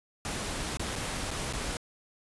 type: noise with dropouts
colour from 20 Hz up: pink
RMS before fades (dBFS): -34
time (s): 0.25-1.77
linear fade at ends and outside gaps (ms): 1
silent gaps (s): 0.771-0.795 / 0.956-0.96 / 1.307-1.312 / 1.527-1.534
effects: resampled to 24000 Hz